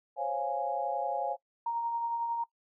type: chord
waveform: sine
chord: Db major seventh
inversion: third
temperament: equal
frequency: 523.3 / 554.4 / 698.5 / 830.6 Hz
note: C5 / Db5 / F5 / Ab5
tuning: 0 / 0 / 0 / 0 cents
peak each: -39 / -36 / -35 / -33 dBFS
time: 0.16-1.37 s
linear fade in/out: 50 ms
type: tone with tremolo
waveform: sine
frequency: 932.3 Hz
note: A#5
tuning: in tune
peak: -28 dBFS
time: 1.66-2.44 s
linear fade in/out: 5 ms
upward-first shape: triangle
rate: 11 Hz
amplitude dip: 40%
effects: noise-tail reverb RT60 0.1 s tail -20 dB re dry